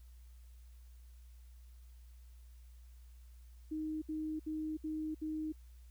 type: tone bursts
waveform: sine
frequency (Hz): 311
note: D#4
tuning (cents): -1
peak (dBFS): -36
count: 5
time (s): 3.71-5.524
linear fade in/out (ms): 10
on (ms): 310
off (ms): 66
effects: added 60 Hz sine -53 dBFS peak until 5.9 s + white hiss -72 dBFS RMS until 5.9 s

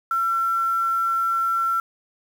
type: tone with quantisation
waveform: sine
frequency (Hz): 1352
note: E6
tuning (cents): +43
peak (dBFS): -19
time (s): 0.11-1.8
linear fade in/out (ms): 2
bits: 7
effects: none

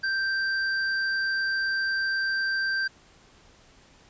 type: tone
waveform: square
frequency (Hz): 1568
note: G6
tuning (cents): 0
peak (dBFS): -25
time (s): 0.03-2.88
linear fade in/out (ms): 10
effects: pink hiss -56 dBFS RMS until 4.09 s + resampled to 16000 Hz

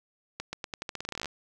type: accelerating click train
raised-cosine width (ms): 0.2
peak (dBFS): -17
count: 18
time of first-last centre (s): 0.4-1.257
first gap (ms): 130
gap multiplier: 0.86
effects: none

